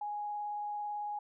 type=tone with vibrato; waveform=sine; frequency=830.6 Hz; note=G#5; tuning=in tune; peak=-35 dBFS; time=0.01-1.19 s; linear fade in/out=5 ms; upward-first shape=triangle; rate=18 Hz; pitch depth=9 cents each way; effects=none